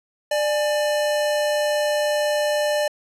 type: tone pair together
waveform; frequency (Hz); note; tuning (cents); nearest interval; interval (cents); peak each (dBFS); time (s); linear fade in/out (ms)
square; 594 / 840; D5 / G#5; +20 / +19; tritone; 599; -20 / -30; 0.31-2.88; 5
effects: low-pass 11000 Hz 12 dB/octave